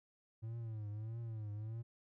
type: tone with vibrato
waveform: triangle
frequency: 110 Hz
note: A2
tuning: in tune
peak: -39 dBFS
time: 0.42-1.83 s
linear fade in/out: 20 ms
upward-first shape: triangle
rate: 1.6 Hz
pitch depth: 120 cents each way
effects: none